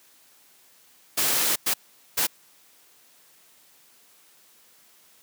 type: noise bursts at uneven times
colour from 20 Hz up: white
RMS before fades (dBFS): -23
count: 3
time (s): 1.17-1.56 / 1.66-1.74 / 2.17-2.27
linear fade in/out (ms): 10
effects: white hiss -57 dBFS RMS until 5.22 s + high-pass 150 Hz 12 dB/octave